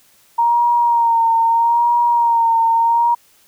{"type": "tone with vibrato", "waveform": "sine", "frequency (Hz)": 932.3, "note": "A#5", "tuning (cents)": 0, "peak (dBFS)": -11, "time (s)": [0.38, 3.15], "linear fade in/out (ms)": 10, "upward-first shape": "sine", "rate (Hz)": 0.78, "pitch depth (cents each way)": 37, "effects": ["white hiss -53 dBFS RMS until 3.47 s"]}